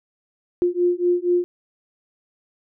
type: beating tone pair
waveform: sine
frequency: 351.4 / 355.6 Hz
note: F4 / F4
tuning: +11 / +31 cents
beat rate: 4.2 Hz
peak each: -20 dBFS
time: 0.62-1.44 s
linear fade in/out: 0 ms
effects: none